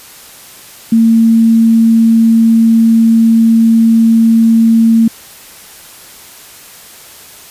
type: tone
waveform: sine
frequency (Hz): 227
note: A#3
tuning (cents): -46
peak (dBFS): -4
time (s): 0.92-5.08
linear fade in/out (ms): 5
effects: white hiss -35 dBFS RMS until 7.5 s + resampled to 32000 Hz